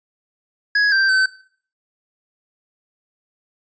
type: tone with pitch steps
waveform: square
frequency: 1668 / 1569 / 1532 Hz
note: G#6 / G6 / G6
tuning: +7 / +1 / -40 cents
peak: -14 dBFS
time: 0.75-1.26 s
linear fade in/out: 5 ms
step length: 170 ms
effects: noise-tail reverb RT60 0.5 s tail -18 dB re dry + resampled to 16000 Hz